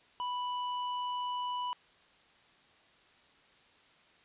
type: tone with hard clipping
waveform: sine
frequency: 987.8 Hz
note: B5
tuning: in tune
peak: -35 dBFS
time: 0.2-1.73 s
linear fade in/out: 0 ms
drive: 16 dB
effects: white hiss -63 dBFS RMS until 4.24 s + resampled to 8000 Hz